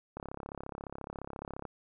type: click train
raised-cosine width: 1 ms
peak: -26 dBFS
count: 52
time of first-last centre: 0.17-1.653 s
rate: 34.4 Hz
effects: none